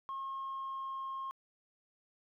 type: tone with pitch glide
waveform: sine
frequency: 1079 to 1072.2 Hz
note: C#6 to C6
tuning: -47 to +42 cents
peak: -36 dBFS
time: 0.09-1.31 s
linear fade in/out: 0 ms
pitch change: -11 cents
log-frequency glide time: 0.19-1.05 s
effects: tanh soft clip ceiling -35 dBFS + 13-bit

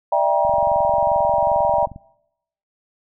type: chord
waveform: sine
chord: E half-diminished seventh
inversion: third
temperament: just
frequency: 593.3 / 659.3 / 791.1 / 949.3 Hz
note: D5 / E5 / G5 / Bb5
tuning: +18 / 0 / +16 / +31 cents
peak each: -20 dBFS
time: 0.12-1.86 s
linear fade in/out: 5 ms
type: click train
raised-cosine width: 5 ms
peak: -24 dBFS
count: 35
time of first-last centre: 0.45-1.961 s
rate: 22.5 Hz
effects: noise-tail reverb RT60 0.8 s tail -25 dB re dry

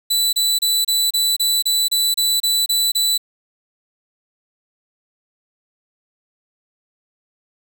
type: tone bursts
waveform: sawtooth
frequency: 3975 Hz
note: B7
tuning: 10 cents sharp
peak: -12 dBFS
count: 12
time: 0.1-3.179 s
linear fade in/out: 10 ms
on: 230 ms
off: 29 ms
effects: 8-bit

